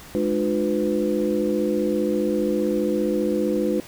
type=tone cluster; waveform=sine; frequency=210.5 / 302.7 / 357.8 / 500 Hz; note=G#3 / D#4 / F4 / B4; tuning=+24 / -48 / +42 / +21 cents; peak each=-25 / -25 / -25 / -25 dBFS; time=0.15-3.8 s; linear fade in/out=0 ms; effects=pink hiss -43 dBFS RMS until 3.87 s